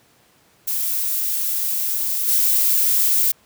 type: noise with level steps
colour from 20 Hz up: violet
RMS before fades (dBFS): -22 / -17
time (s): 0.67-3.32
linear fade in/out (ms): 10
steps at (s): 2.27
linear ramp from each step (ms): 20
effects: pink hiss -56 dBFS RMS until 3.45 s + high-pass 100 Hz 12 dB/octave